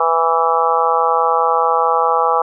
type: harmonic tone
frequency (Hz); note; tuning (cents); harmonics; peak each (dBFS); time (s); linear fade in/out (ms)
164.81; E3; 0; 3 / 4 / 5 / 6 / 7 / 8; -19 / -23 / -17 / -21 / -17 / -22; 0-2.42; 5
effects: none